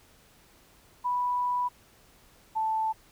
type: tone pair in turn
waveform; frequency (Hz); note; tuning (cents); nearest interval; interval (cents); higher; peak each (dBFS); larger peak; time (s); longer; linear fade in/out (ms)
sine; 985 / 879.8; B5 / A5; -5 / 0; major second; 195; first; -25; neither; 1.04-1.69 / 2.55-2.93; first; 20
effects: pink hiss -59 dBFS RMS until 3.11 s